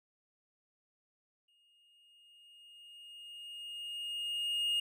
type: tone with exponential growth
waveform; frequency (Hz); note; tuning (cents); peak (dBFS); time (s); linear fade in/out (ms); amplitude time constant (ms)
triangle; 2849; F7; +34; -27; 1.48-4.8; 5; 720
effects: none